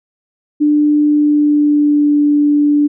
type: tone with pitch glide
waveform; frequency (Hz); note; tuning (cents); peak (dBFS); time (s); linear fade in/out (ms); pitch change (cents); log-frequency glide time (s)
sine; 297.1 to 293; D4 to D4; +20 to -4; -8; 0.6-2.88; 20; -24; 1.04-2.18
effects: none